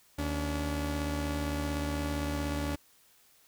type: tone pair together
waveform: sawtooth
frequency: 75.8 / 285.9 Hz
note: D#2 / D4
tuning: -45 / -46 cents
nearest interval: octave + major seventh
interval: 2299 cents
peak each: -29 / -30 dBFS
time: 0.18-2.76 s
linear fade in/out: 10 ms
effects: white hiss -63 dBFS RMS until 3.47 s